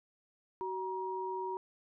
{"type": "tone pair together", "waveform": "sine", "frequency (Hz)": [376.6, 949], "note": ["F#4", "A#5"], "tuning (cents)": [31, 31], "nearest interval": "octave + major third", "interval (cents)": 1600, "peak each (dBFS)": [-38, -37], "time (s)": [0.61, 1.57], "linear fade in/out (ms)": 0, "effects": []}